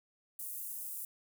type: high-pass noise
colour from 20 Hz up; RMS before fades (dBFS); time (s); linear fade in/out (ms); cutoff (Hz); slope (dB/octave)
pink; -42; 0.39-1.05; 2; 10000; 24
effects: none